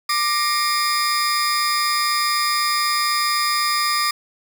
40% pulse tone cluster, 1187 / 1868 / 2131 / 4984 Hz, D6 / A#6 / C7 / D#8, +18 / +3 / +31 / +2 cents, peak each -20 / -27 / -28 / -21 dBFS, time 0.09-4.11 s, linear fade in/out 5 ms, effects none

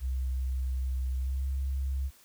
sine tone with pitch glide, 64.5 to 67.16 Hz, C2 to C2, -24 to +46 cents, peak -28 dBFS, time 0-2.11 s, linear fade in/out 50 ms, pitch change +70 cents, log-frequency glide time 1.17-1.44 s, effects white hiss -59 dBFS RMS until 2.24 s

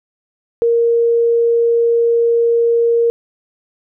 sine tone, 466.7 Hz, A#4, 2 cents sharp, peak -10 dBFS, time 0.62-3.1 s, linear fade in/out 0 ms, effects none

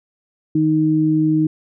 sine tone pair together, 155.9 / 311.8 Hz, D#3 / D#4, +4 / +4 cents, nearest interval octave, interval 1200 cents, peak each -19 / -14 dBFS, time 0.55-1.47 s, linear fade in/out 5 ms, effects none

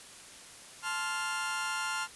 sawtooth chord, F major, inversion first, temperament just, 873.1 / 1047.7 / 1396.9 Hz, A5 / C6 / F6, -14 / +2 / 0 cents, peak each -35 / -35 / -30 dBFS, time 0.82-2.08 s, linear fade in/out 50 ms, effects white hiss -50 dBFS RMS until 2.15 s + resampled to 24000 Hz

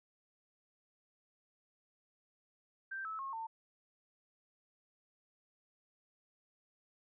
sine tone with pitch steps, 1568 / 1303.4 / 1083.4 / 900.6 Hz, G6 / E6 / C#6 / A5, 0 / -20 / -40 / +40 cents, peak -39 dBFS, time 2.91-3.47 s, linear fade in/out 10 ms, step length 140 ms, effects none

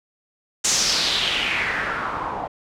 white noise with low-pass filter sweep, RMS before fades -23 dBFS, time 0.64-2.48 s, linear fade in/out 10 ms, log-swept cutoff 7000 to 770 Hz, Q 3.4, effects none

